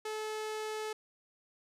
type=tone; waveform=sawtooth; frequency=431.9 Hz; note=A4; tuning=32 cents flat; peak=-32 dBFS; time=0.05-0.93 s; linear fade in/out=5 ms; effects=low-pass 11000 Hz 12 dB/octave